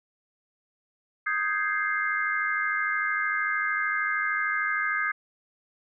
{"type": "chord", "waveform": "sine", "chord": "Ab major seventh", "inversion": "second", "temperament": "equal", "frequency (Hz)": [1244.5, 1568, 1661.2, 2093], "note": ["Eb6", "G6", "Ab6", "C7"], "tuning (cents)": [0, 0, 0, 0], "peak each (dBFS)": -30, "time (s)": [1.26, 5.12], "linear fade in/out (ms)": 10, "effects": []}